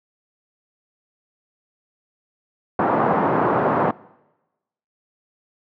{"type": "band-pass noise", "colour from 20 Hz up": "white", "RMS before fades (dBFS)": -19, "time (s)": [2.79, 3.91], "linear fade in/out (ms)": 2, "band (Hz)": [130, 1100], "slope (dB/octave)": 24, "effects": ["noise-tail reverb RT60 1.0 s tail -22 dB re dry"]}